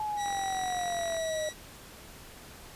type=exponential sweep; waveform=sine; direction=down; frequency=861 to 610 Hz; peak=-30 dBFS; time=0-1.49 s; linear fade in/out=2 ms
type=tone; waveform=15% pulse; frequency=1936 Hz; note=B6; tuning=35 cents flat; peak=-31 dBFS; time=0.16-1.54 s; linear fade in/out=50 ms
type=click train; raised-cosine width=0.5 ms; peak=-27 dBFS; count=42; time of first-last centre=0.26-1.167 s; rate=45.2 Hz
effects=pink hiss -49 dBFS RMS until 2.75 s + resampled to 32000 Hz